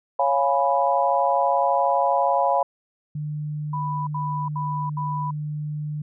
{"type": "chord", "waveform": "sine", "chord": "C# dominant seventh", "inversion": "none", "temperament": "equal", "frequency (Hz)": [554.4, 698.5, 830.6, 987.8], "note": ["C#5", "E#5", "G#5", "B5"], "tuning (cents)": [0, 0, 0, 0], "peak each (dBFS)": -23, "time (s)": [0.19, 2.63], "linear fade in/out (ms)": 5}
{"type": "tone", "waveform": "sine", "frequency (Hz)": 150, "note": "D3", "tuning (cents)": 37, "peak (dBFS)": -26, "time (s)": [3.15, 6.02], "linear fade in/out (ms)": 5}
{"type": "tone bursts", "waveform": "sine", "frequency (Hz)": 989, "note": "B5", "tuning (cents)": 2, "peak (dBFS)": -26, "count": 4, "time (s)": [3.73, 5.309], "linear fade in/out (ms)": 5, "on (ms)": 340, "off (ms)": 73}
{"effects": []}